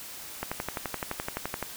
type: click train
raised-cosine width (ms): 0.5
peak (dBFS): -15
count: 15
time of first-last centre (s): 0.43-1.627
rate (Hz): 11.7
effects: white hiss -42 dBFS RMS until 1.76 s

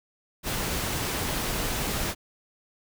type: noise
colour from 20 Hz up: pink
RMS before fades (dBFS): -29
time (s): 0.43-2.15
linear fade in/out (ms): 50
effects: none

